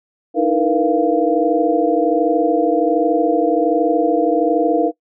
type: tone cluster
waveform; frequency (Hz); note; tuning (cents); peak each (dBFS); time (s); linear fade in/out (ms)
sine; 303.6 / 324.9 / 456.9 / 490 / 690; D#4 / E4 / A#4 / B4 / F5; -42 / -25 / -35 / -14 / -21; -19; 0.34-4.92; 50
effects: noise-tail reverb RT60 0.1 s tail -19 dB re dry